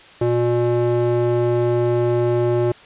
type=tone with band-pass filter; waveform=square; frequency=120 Hz; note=B2; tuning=49 cents flat; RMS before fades=-18 dBFS; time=0.21-2.72 s; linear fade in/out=5 ms; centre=410 Hz; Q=1.6; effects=white hiss -44 dBFS RMS until 2.85 s + resampled to 8000 Hz